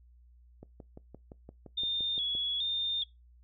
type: click train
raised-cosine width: 2 ms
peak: -33 dBFS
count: 11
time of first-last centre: 0.63-2.351 s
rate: 5.81 Hz
type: tone with vibrato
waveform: sine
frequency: 3495 Hz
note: A7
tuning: 12 cents flat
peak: -29 dBFS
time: 1.77-3.04 s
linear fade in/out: 10 ms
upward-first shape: square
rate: 1.2 Hz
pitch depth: 63 cents each way
effects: noise-tail reverb RT60 0.2 s tail -22 dB re dry + added 60 Hz sine -56 dBFS peak until 3.43 s